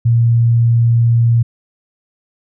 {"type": "tone", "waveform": "sine", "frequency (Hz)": 117, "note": "A#2", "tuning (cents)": 7, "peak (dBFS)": -8, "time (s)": [0.05, 1.43], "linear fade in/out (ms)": 10, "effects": []}